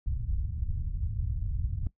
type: low-pass noise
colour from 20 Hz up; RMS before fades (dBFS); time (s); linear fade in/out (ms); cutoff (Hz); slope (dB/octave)
pink; -31; 0.06-1.87; 2; 110; 24
effects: noise-tail reverb RT60 0.1 s tail -18 dB re dry

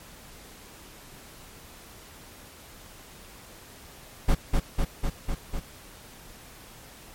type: noise with echo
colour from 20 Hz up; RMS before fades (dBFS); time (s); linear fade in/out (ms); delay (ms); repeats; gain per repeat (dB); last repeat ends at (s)
brown; -18; 4.28-4.35; 10; 250; 5; -2; 5.6
effects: pink hiss -48 dBFS RMS until 7.14 s + MP3 64 kbps

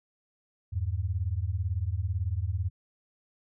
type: beating tone pair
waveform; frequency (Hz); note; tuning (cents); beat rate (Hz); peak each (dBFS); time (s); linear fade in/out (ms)
sine; 82.41 / 100.41; E2 / G2; 0 / +42; 18; -30; 0.72-2.7; 20
effects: none

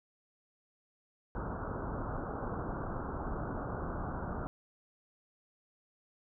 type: low-pass noise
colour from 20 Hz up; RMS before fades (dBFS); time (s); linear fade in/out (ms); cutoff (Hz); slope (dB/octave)
pink; -38; 1.35-4.47; 0; 1500; 96
effects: none

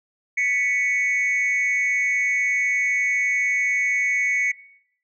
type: tone pair together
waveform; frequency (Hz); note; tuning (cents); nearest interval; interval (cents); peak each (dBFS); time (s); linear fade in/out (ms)
sine; 1977.6 / 2226; B6 / C#7; +2 / +7; major second; 205; -22 / -18; 0.37-4.52; 10
effects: noise-tail reverb RT60 0.7 s tail -20 dB re dry + tanh soft clip ceiling -16 dBFS

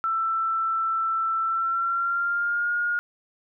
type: tone with pitch glide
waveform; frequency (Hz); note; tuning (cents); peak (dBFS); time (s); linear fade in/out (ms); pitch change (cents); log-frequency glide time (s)
sine; 1332 to 1427.6; E6 to F6; +18 to +38; -22; 0.04-2.99; 0; +120; 1.44-2.72
effects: none

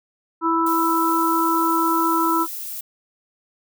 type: harmonic tone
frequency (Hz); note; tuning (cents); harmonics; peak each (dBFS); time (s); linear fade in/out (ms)
329.6; E4; 0; 1 / 3 / 4; -21 / -21 / -21; 0.41-2.47; 50
type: noise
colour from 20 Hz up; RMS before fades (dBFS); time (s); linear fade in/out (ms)
violet; -31; 0.66-2.81; 5
effects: none

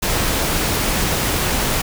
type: noise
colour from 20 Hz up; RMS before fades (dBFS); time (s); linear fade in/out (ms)
pink; -19; 0.02-1.82; 10
effects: none

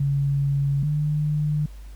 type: tone pair in turn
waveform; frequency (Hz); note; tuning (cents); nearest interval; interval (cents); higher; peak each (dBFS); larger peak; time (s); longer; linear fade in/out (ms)
sine; 140 / 149.85; C#3 / D3; +18 / +35; minor second; 117; second; -19 / -20; first; 0-0.83 / 0.83-1.66; neither; 5
effects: added 50 Hz sine -37 dBFS peak until 1.95 s + pink hiss -55 dBFS RMS until 1.95 s

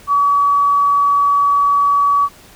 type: tone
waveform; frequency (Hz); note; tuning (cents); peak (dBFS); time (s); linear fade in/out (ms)
sine; 1138; C#6; +45; -10; 0.07-2.29; 50
effects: pink hiss -43 dBFS RMS until 2.55 s

